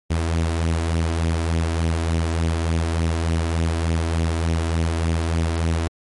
sawtooth tone with flanger, 82.4 Hz, E2, in tune, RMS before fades -21 dBFS, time 0.1-5.88 s, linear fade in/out 10 ms, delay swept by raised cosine 0.32 to 3.12 ms, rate 3.4 Hz, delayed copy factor +0.5, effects MP3 48 kbps

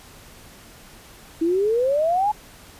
sine exponential sweep, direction up, 319.5 to 864 Hz, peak -17 dBFS, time 1.41-2.32 s, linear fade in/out 10 ms, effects pink hiss -46 dBFS RMS until 2.79 s + resampled to 32000 Hz

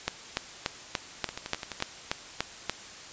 two click trains, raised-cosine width 0.2 ms, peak -9 / -17 dBFS, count 10 / 7, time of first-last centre 0.08-2.696 / 1.29-1.803 s, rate 3.44 / 11.7 Hz, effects white hiss -45 dBFS RMS until 3.12 s + resampled to 16000 Hz

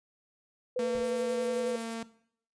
sine tone with vibrato, 493.9 Hz, B4, in tune, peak -28 dBFS, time 0.76-1.76 s, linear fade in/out 5 ms, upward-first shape triangle, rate 11 Hz, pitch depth 38 cents each way
sawtooth tone, 227.9 Hz, A#3, 39 cents flat, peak -30 dBFS, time 0.79-2.03 s, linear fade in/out 2 ms
brown noise with exponential decay, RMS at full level -39 dBFS, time 0.95-1.11 s, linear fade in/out 1 ms, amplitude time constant 34 ms
violet noise with tremolo, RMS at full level -43 dBFS, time 1.04-1.94 s, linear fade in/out 2 ms, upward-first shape square, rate 8.1 Hz, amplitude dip 45%
effects noise-tail reverb RT60 0.6 s tail -17 dB re dry + resampled to 22050 Hz

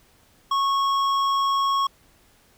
triangle tone with hard clipping, 1100 Hz, C#6, 14 cents flat, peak -21 dBFS, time 0.51-1.87 s, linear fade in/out 5 ms, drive 13 dB, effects pink hiss -58 dBFS RMS until 2.57 s

